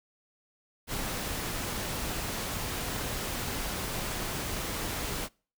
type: noise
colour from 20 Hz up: pink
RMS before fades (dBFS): -34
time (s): 0.87-5.29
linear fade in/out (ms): 50
effects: noise-tail reverb RT60 0.4 s tail -26 dB re dry